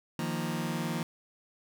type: chord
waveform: sawtooth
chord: Eb suspended second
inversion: none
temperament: just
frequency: 155.56 / 175.01 / 233.3 Hz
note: Eb3 / F3 / Bb3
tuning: 0 / +4 / +2 cents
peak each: -31 dBFS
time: 0.19-1.03 s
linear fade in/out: 2 ms
effects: none